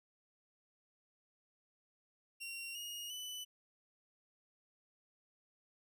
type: tone with pitch steps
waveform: sawtooth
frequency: 2751 / 2868 / 2989 Hz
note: F7 / F7 / F#7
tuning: -27 / +45 / +17 cents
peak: -40 dBFS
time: 2.4-3.45 s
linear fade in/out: 20 ms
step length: 350 ms
effects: none